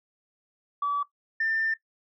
sine tone pair in turn, 1148 / 1791.5 Hz, D6 / A6, -40 / +31 cents, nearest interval minor sixth, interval 771 cents, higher second, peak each -23 / -23 dBFS, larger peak neither, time 0.82-1.03 / 1.4-1.74 s, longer second, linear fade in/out 5 ms, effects noise-tail reverb RT60 0.1 s tail -17 dB re dry + tanh soft clip ceiling -19 dBFS

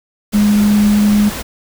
sine tone in noise, 207.7 Hz, G#3, in tune, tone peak -8 dBFS, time 0.33-1.3 s, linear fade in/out 20 ms, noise pink, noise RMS -24 dBFS, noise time 0.32-1.43 s, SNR +13 dB, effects none

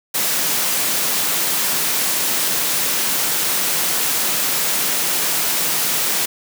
white high-pass noise, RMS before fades -19 dBFS, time 0.14-6.26 s, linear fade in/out 10 ms, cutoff 130 Hz, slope 96 dB/octave, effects none

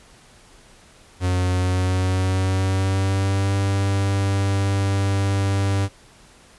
45% pulse tone with pitch glide, 91.2 to 98.31 Hz, F#2 to G2, -24 to +5 cents, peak -18 dBFS, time 1.2-5.89 s, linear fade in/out 50 ms, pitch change +129 cents, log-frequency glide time 1.51-3.57 s, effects pink hiss -50 dBFS RMS until 6.58 s + resampled to 24000 Hz

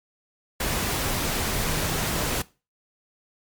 sine tone in noise, 155.56 Hz, D#3, in tune, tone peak -34 dBFS, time 1.63-2.19 s, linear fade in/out 5 ms, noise pink, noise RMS -26 dBFS, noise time 0.6-2.42 s, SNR -11 dB, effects noise-tail reverb RT60 0.3 s tail -20 dB re dry + MP3 96 kbps

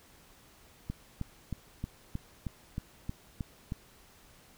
click train, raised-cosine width 5 ms, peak -22 dBFS, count 10, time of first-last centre 0.9-3.721 s, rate 3.19 Hz, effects pink hiss -59 dBFS RMS until 4.57 s

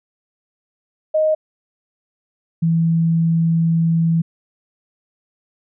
sine tone pair in turn, 623 / 165.01 Hz, D#5 / E3, +2 / +2 cents, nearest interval octave + major seventh, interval 2300 cents, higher first, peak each -13 dBFS, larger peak neither, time 1.14-1.35 / 2.62-4.22 s, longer second, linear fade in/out 10 ms, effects none

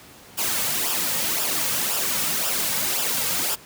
white noise with flanger, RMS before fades -24 dBFS, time 0.37-3.56 s, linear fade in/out 20 ms, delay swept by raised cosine 0.47 to 2.97 ms, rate 1.9 Hz, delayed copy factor -0.65, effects pink hiss -46 dBFS RMS until 3.65 s + high-pass 80 Hz 12 dB/octave

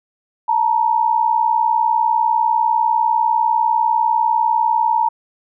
sine tone pair together, 880 / 940 Hz, A5 / A#5, 0 / +14 cents, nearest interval minor second, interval 114 cents, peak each -16 dBFS, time 0.48-5.09 s, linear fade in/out 10 ms, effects none

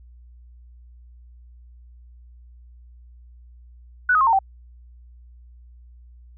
sine tone with pitch steps, 1480 / 1259 / 1071 / 911 / 775 Hz, F#6 / D#6 / C6 / A#5 / G5, 0 / +20 / +40 / -40 / -20 cents, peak -14 dBFS, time 4.09-4.39 s, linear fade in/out 5 ms, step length 60 ms, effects added 60 Hz sine -44 dBFS peak until 6.37 s

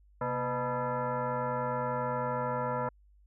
sine tone with frequency modulation, 240.3 Hz, B3, 47 cents flat, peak -29 dBFS, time 0.21-2.89 s, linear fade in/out 5 ms, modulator 371 Hz, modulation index 3, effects added 50 Hz sine -58 dBFS peak until 3.26 s

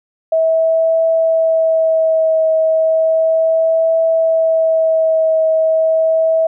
sine tone with vibrato, 646 Hz, E5, 35 cents flat, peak -10 dBFS, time 0.32-6.47 s, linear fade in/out 5 ms, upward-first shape triangle, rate 0.34 Hz, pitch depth 19 cents each way, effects none

